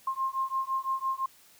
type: beating tone pair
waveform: sine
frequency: 1060 / 1065.9 Hz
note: C6 / C6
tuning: +22 / +32 cents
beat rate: 5.9 Hz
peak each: -31 dBFS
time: 0.07-1.26 s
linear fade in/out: 5 ms
effects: white hiss -58 dBFS RMS until 1.59 s